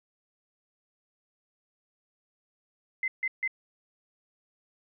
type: tone bursts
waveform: sine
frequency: 2061 Hz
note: C7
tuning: 27 cents flat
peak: -26 dBFS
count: 3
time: 3.03-3.477 s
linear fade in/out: 2 ms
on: 49 ms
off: 150 ms
effects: none